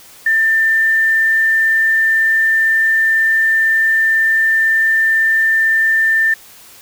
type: tone with quantisation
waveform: sine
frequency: 1789 Hz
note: A6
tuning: 28 cents sharp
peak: -10 dBFS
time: 0.26-6.34 s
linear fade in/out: 5 ms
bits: 6
effects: white hiss -41 dBFS RMS until 6.81 s